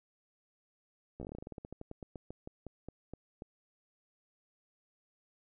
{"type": "slowing click train", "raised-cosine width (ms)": 2, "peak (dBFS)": -30, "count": 25, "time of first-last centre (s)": [1.2, 3.421], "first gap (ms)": 14, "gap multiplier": 1.14, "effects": []}